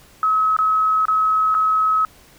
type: tone with dropouts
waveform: sine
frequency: 1282 Hz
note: E6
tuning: 49 cents flat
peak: -14 dBFS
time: 0.23-2.05 s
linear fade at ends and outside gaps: 1 ms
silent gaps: 0.566-0.588 / 1.054-1.083 / 1.544-1.549 s
effects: pink hiss -49 dBFS RMS until 2.38 s